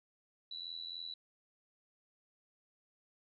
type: tone with amplitude modulation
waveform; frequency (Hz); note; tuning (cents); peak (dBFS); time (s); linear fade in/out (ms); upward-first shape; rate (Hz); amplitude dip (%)
sine; 3951; B7; 0; -38; 0.51-1.14; 5; sine; 83.5; 85
effects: none